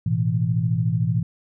sine chord, A suspended second, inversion none, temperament equal, 110 / 123.47 / 164.81 Hz, A2 / B2 / E3, 0 / 0 / 0 cents, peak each -23 dBFS, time 0.06-1.23 s, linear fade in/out 5 ms, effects none

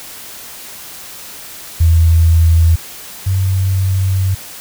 sine tone pair in turn, 82.41 / 95.1 Hz, E2 / F#2, 0 / +48 cents, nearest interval major second, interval 248 cents, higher second, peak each -6 / -11 dBFS, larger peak first, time 1.8-2.76 / 3.26-4.35 s, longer second, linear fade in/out 10 ms, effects white hiss -32 dBFS RMS until 4.6 s

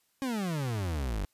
40% pulse exponential sweep, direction down, 277.2 to 46.05 Hz, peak -29 dBFS, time 0.22-1.25 s, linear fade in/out 0 ms, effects white hiss -72 dBFS RMS until 1.33 s + resampled to 32000 Hz

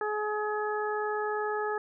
harmonic tone, 422.8 Hz, G#4, 31 cents sharp, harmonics 1 / 2 / 3 / 4, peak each -31 / -34 / -36 / -37 dBFS, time 0.01-1.78 s, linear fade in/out 2 ms, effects none

